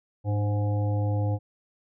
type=harmonic tone with a mistuned harmonic; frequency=103.83 Hz; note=G#2; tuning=in tune; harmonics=1 / 3 / 5 / 7 / 8; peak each=-23 / -35 / -35 / -40 / -41 dBFS; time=0.24-1.39 s; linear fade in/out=50 ms; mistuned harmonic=3; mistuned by=-53 cents; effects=none